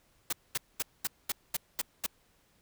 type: noise bursts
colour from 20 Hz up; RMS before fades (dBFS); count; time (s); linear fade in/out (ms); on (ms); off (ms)
white; -31; 8; 0.3-2.064; 5; 28; 220
effects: pink hiss -68 dBFS RMS until 2.61 s